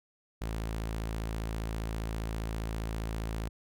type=tone; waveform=sawtooth; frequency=55 Hz; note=A1; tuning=in tune; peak=-29 dBFS; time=0.41-3.49 s; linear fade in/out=10 ms; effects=none